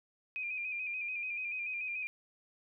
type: tone with vibrato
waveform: sine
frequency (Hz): 2453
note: D#7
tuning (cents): -25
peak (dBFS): -35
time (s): 0.36-2.07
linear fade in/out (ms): 0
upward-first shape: square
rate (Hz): 6.9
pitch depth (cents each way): 44
effects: none